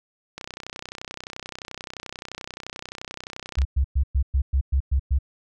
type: click train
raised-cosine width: 0.2 ms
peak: -17 dBFS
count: 103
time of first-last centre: 0.38-3.618 s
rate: 31.5 Hz
type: tone bursts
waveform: sine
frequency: 67.5 Hz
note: C#2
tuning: 45 cents flat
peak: -17 dBFS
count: 9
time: 3.57-5.188 s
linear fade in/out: 10 ms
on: 82 ms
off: 110 ms
effects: none